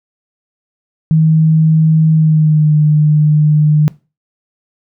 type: tone with pitch glide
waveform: sine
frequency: 158.5 to 151.43 Hz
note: D#3 to D#3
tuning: +32 to -47 cents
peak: -6 dBFS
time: 1.11-3.88 s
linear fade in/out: 0 ms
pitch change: -79 cents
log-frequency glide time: 2.12-2.75 s
effects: noise-tail reverb RT60 0.3 s tail -21 dB re dry